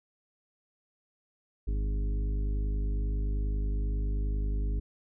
harmonic tone with a mistuned harmonic, 51.2 Hz, G#1, 24 cents flat, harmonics 1 / 2 / 3 / 4 / 5 / 6 / 8, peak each -27 / -41 / -45 / -47 / -46 / -48 / -48 dBFS, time 1.67-4.8 s, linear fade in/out 10 ms, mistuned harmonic 2, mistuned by -19 cents, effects none

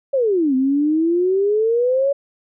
sine exponential two-way sweep, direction down then up, 568 to 256.3 to 568 Hz, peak -14 dBFS, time 0.13-2.13 s, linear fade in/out 10 ms, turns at 0.55 s, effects none

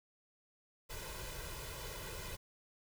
pink noise with comb filter, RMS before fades -45 dBFS, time 0.89-2.37 s, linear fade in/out 20 ms, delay 2 ms, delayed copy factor +0.75, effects none

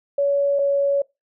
sine tone pair in turn, 564 / 561.2 Hz, C#5 / C#5, +30 / +21 cents, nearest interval unison, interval 9 cents, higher first, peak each -16 dBFS, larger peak neither, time 0.18-0.59 / 0.59-1.02 s, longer second, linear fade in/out 5 ms, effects noise-tail reverb RT60 0.2 s tail -22 dB re dry

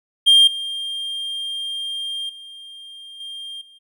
triangle tone with level steps, 3200 Hz, G7, 35 cents sharp, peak -7 / -23 / -35 / -29 / -44 dBFS, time 0.26-3.79 s, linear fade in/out 20 ms, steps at 0.47 / 2.29 / 3.2 / 3.61 s, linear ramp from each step 5 ms, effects none

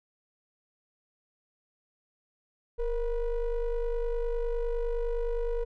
triangle ring-modulated tone, 246.9 Hz, B3, in tune, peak -22 dBFS, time 2.78-5.65 s, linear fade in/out 20 ms, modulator 222 Hz, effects none

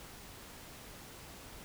silence, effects pink hiss -51 dBFS RMS until 1.64 s

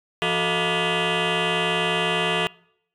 sine tone with frequency modulation, 1174.7 Hz, D6, in tune, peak -17 dBFS, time 0.22-2.47 s, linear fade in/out 0 ms, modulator 269 Hz, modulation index 7.5, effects noise-tail reverb RT60 0.7 s tail -26 dB re dry + tanh soft clip ceiling -19 dBFS

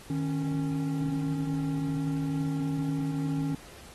triangle tone pair together, 154.45 / 275.2 Hz, D#3 / C#4, -12 / -12 cents, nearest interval minor seventh, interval 1000 cents, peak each -28 / -28 dBFS, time 0.1-3.55 s, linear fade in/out 2 ms, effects pink hiss -50 dBFS RMS until 3.94 s + AAC 32 kbps

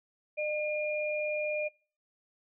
sine tone pair together, 604.4 / 2416 Hz, D5 / D7, +50 / +48 cents, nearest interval 2 octaves, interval 2398 cents, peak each -31 / -34 dBFS, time 0.37-1.69 s, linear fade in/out 20 ms, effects noise-tail reverb RT60 0.4 s tail -25 dB re dry

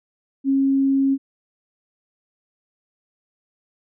sine tone, 271.8 Hz, C#4, 34 cents flat, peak -15 dBFS, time 0.44-1.18 s, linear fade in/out 50 ms, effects none

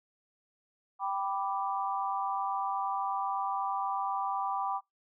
sine chord, G major, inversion none, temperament equal, 784 / 987.8 / 1174.7 Hz, G5 / B5 / D6, 0 / 0 / 0 cents, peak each -33 / -35 / -35 dBFS, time 0.99-4.81 s, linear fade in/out 50 ms, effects noise-tail reverb RT60 0.2 s tail -25 dB re dry

